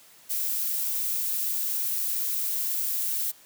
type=noise; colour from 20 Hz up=violet; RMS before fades=-28 dBFS; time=0.29-3.32 s; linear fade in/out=20 ms; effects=white hiss -54 dBFS RMS until 3.45 s + high-pass 100 Hz 12 dB/octave